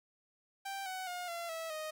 sawtooth tone with pitch steps, 784 / 748.6 / 714.8 / 682.5 / 651.7 / 622.3 Hz, G5 / F#5 / F5 / F5 / E5 / D#5, 0 / +20 / +40 / -40 / -20 / 0 cents, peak -35 dBFS, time 0.65-1.91 s, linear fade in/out 10 ms, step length 210 ms, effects 12-bit

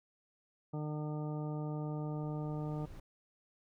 harmonic tone, 151.1 Hz, D3, 50 cents sharp, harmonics 1 / 2 / 3 / 4 / 5 / 6 / 8, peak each -37 / -43 / -47 / -49 / -51 / -53 / -55 dBFS, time 0.73-2.86 s, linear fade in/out 10 ms
brown noise with exponential growth, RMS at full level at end -47 dBFS, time 1.39-3 s, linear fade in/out 5 ms, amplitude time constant 350 ms
effects none

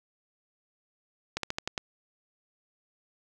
slowing click train, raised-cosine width 0.2 ms, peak -13 dBFS, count 6, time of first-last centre 1.37-1.778 s, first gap 63 ms, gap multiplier 1.13, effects none

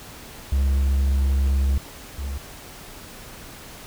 triangle tone pair in turn, 67.9 / 68.57 Hz, C#2 / C#2, -35 / -18 cents, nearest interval unison, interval 17 cents, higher second, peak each -15 / -24 dBFS, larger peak first, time 0.52-1.78 / 2.18-2.38 s, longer first, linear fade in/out 5 ms, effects pink hiss -41 dBFS RMS until 3.86 s

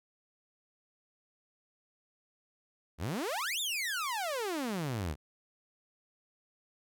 sawtooth exponential two-way sweep, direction up then down, 67.4 to 3729 to 67.4 Hz, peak -29 dBFS, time 2.98-5.16 s, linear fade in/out 50 ms, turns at 3.6 s, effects none

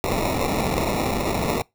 blue noise with sample-and-hold, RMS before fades -23 dBFS, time 0.04-1.62 s, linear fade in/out 0 ms, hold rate 1575 Hz, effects noise-tail reverb RT60 0.2 s tail -24 dB re dry

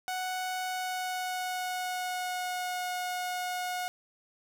sawtooth tone with pitch glide, 740 to 725.2 Hz, F#5 to F#5, 0 to -35 cents, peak -28 dBFS, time 0.08-3.88 s, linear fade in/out 0 ms, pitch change -35 cents, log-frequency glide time 0.65-2.87 s, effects 10-bit

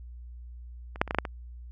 clicks, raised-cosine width 0.5 ms, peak -26 / -6 / -23 / -13 / -12 / -7 / -18 dBFS, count 7, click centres 0.959 / 1.015 / 1.077 / 1.109 / 1.147 / 1.186 / 1.252 s, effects added 60 Hz sine -41 dBFS peak until 1.71 s

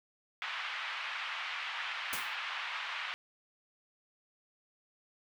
white band-pass noise, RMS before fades -39 dBFS, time 0.42-3.14 s, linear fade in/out 0 ms, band 930 to 3000 Hz, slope 24 dB/octave
white noise with exponential decay, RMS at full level -35 dBFS, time 2.13-2.36 s, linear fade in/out 0 ms, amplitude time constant 50 ms
effects none

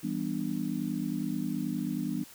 sine chord, E minor seventh, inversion none, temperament just, 164.81 / 197.78 / 247.2 / 296.7 Hz, E3 / G3 / B3 / D4, 0 / +16 / +2 / +18 cents, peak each -37 / -35 / -34 / -35 dBFS, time 0.03-2.24 s, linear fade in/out 10 ms, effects white hiss -52 dBFS RMS until 2.34 s

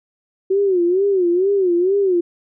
sine tone with vibrato, 372.5 Hz, F#4, 12 cents sharp, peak -13 dBFS, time 0.5-2.21 s, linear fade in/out 10 ms, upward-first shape sine, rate 2.2 Hz, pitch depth 140 cents each way, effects none

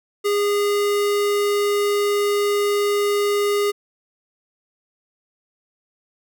square tone, 409.2 Hz, G#4, 26 cents flat, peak -18 dBFS, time 0.24-3.72 s, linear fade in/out 20 ms, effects none

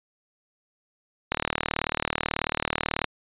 click train, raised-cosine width 0.3 ms, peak -7 dBFS, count 67, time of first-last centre 1.32-3.043 s, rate 38.3 Hz, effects resampled to 8000 Hz

